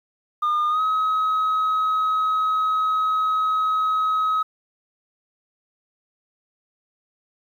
sine tone with pitch glide, 1214 to 1273.6 Hz, D#6 to D#6, -43 to +40 cents, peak -16 dBFS, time 0.42-4.43 s, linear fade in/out 10 ms, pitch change +83 cents, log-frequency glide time 0.69-0.81 s, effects tanh soft clip ceiling -17 dBFS + 9-bit

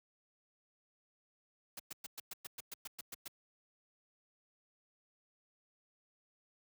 white noise bursts, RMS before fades -45 dBFS, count 12, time 1.77-3.28 s, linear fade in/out 5 ms, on 25 ms, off 110 ms, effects high-pass 80 Hz 12 dB/octave

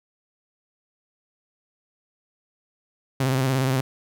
sawtooth tone with vibrato, 131.9 Hz, C3, 14 cents sharp, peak -16 dBFS, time 3.2-3.81 s, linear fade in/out 5 ms, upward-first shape square, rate 17 Hz, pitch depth 46 cents each way, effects none

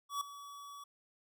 square tone with ADSR envelope, 1138 Hz, C#6, 45 cents sharp, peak -33 dBFS, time 0.09-0.84 s, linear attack 120 ms, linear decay 4 ms, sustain -15 dB, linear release 6 ms, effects none

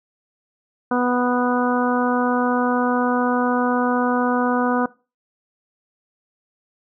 harmonic tone, 246.9 Hz, B3, in tune, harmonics 1 / 2 / 3 / 4 / 5 / 6, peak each -20 / -23 / -25 / -26 / -27 / -28 dBFS, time 0.91-4.86 s, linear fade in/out 5 ms, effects noise-tail reverb RT60 0.3 s tail -20 dB re dry

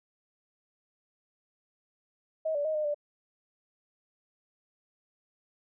sine tone with pitch steps, 634 / 579 / 626 / 609 / 588 Hz, D#5 / D5 / D#5 / D#5 / D5, +32 / -25 / +10 / -37 / +2 cents, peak -27 dBFS, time 2.45-2.945 s, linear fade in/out 10 ms, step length 99 ms, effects none

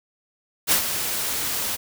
white noise with ADSR envelope, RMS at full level -17 dBFS, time 0.67-1.77 s, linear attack 44 ms, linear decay 98 ms, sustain -9 dB, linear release 25 ms, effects none

